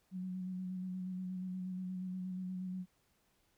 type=tone with vibrato; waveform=sine; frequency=184.4 Hz; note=F#3; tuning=6 cents flat; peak=-38 dBFS; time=0.11-2.86 s; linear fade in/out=50 ms; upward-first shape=square; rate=8.4 Hz; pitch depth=19 cents each way; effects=pink hiss -75 dBFS RMS until 3.57 s